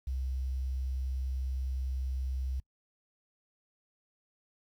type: tone with quantisation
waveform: sine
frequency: 65.1 Hz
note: C2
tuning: 8 cents flat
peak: -31 dBFS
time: 0.07-2.6 s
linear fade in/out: 5 ms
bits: 10
effects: noise-tail reverb RT60 0.1 s tail -25 dB re dry